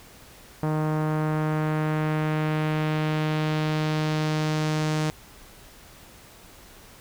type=tone with low-pass filter sweep; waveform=sawtooth; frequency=154.5 Hz; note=D#3; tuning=12 cents flat; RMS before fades=-25 dBFS; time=0.63-5.1 s; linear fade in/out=0 ms; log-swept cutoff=1100 to 7300 Hz; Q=1.1; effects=pink hiss -49 dBFS RMS until 7 s